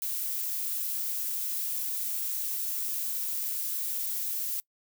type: noise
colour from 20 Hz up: violet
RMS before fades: -32 dBFS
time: 0.02-4.6 s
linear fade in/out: 0 ms
effects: noise-tail reverb RT60 0.1 s tail -24 dB re dry